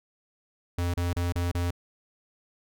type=tone bursts; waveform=square; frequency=87.31 Hz; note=F2; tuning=in tune; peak=-26 dBFS; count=5; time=0.78-1.708 s; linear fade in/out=5 ms; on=160 ms; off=32 ms; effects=none